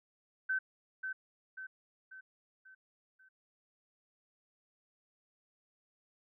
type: tone with echo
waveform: sine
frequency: 1533 Hz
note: G6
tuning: 39 cents flat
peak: -30 dBFS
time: 0.49-0.59 s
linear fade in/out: 10 ms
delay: 540 ms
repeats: 5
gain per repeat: -6 dB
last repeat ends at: 3.29 s
effects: none